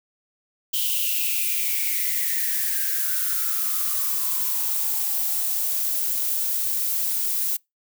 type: noise with high-pass filter sweep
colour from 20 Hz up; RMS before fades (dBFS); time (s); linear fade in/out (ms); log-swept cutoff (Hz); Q
violet; -24; 0.73-7.57; 10; 3100 to 380; 8.9
effects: noise-tail reverb RT60 0.2 s tail -26 dB re dry